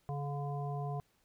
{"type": "harmonic tone with a mistuned harmonic", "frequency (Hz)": 142.3, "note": "C#3", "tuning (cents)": 46, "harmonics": [1, 3, 5, 7], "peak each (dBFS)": [-36, -45, -42, -48], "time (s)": [0.09, 1], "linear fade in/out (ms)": 0, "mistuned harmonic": 7, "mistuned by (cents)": 36, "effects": ["pink hiss -73 dBFS RMS until 1.24 s"]}